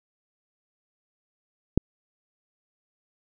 click, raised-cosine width 3 ms, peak -5 dBFS, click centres 1.776 s, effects none

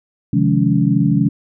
sine tone cluster, 133 / 156.6 / 176.9 / 209.8 / 282.4 Hz, C3 / D#3 / F3 / G#3 / C#4, +29 / +11 / +23 / +18 / +32 cents, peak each -18 dBFS, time 0.33-1.29 s, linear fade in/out 5 ms, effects none

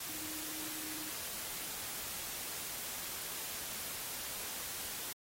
sine tone in noise, 310 Hz, D#4, 6 cents flat, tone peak -50 dBFS, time 0.09-1.1 s, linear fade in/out 5 ms, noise white, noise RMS -42 dBFS, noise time 0-5.13 s, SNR -11 dB, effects AAC 48 kbps

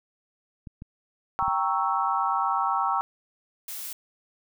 clicks, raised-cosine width 5 ms, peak -27 dBFS, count 4, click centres 0.672 / 0.821 / 1.426 / 1.481 s
sine chord, G diminished seventh, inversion none, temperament equal, 784 / 932.3 / 1108.7 / 1318.5 Hz, G5 / Bb5 / Db6 / Fb6, 0 / 0 / 0 / 0 cents, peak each -28 dBFS, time 1.39-3.01 s, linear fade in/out 0 ms
blue noise, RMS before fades -36 dBFS, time 3.68-3.93 s, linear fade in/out 2 ms
effects none

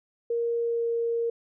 sine tone with pitch glide, 468.1 to 465.1 Hz, A#4 to A#4, +7 to -4 cents, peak -24 dBFS, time 0.3-1.3 s, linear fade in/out 5 ms, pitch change -11 cents, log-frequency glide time 0.58-0.87 s, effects none

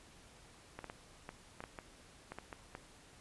clicks, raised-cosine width 0.5 ms, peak -29 dBFS, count 11, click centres 0.79 / 0.843 / 0.899 / 1.291 / 1.605 / 1.639 / 1.788 / 2.32 / 2.386 / 2.528 / 2.751 s, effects pink hiss -60 dBFS RMS until 3.2 s + resampled to 24000 Hz

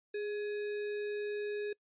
sine tone with sample-and-hold, 415.3 Hz, G#4, in tune, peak -34 dBFS, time 0.14-1.73 s, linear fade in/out 5 ms, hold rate 2100 Hz, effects noise-tail reverb RT60 0.1 s tail -26 dB re dry + resampled to 8000 Hz

